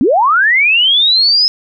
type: linear sweep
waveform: sine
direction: up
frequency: 213.8 to 5170 Hz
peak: -7 dBFS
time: 0.01-1.48 s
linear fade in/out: 0 ms
effects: none